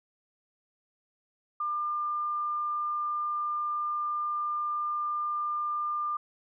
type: tone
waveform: sine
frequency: 1199 Hz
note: D6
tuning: 36 cents sharp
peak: -28 dBFS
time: 1.6-6.17 s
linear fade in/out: 5 ms
effects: none